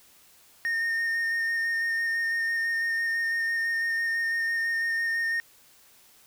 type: tone with vibrato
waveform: triangle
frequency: 1834 Hz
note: A#6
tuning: 29 cents flat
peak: -23 dBFS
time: 0.65-5.4 s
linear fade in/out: 0 ms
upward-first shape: square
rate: 6 Hz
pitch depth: 11 cents each way
effects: white hiss -57 dBFS RMS until 6.26 s